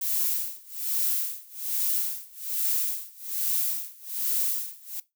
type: noise with tremolo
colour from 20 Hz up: violet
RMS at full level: -25 dBFS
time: 0.01-5 s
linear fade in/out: 5 ms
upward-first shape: sine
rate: 1.2 Hz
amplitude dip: 95%
effects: noise-tail reverb RT60 0.2 s tail -19 dB re dry